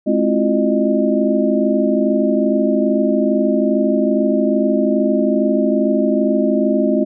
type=tone cluster; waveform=sine; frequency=213.8 / 266.6 / 333.2 / 355.6 / 612 Hz; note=A3 / C4 / E4 / F4 / D#5; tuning=-49 / +33 / +19 / +31 / -29 cents; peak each=-18 / -18 / -20 / -22 / -19 dBFS; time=0.06-7.05 s; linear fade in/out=20 ms; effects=none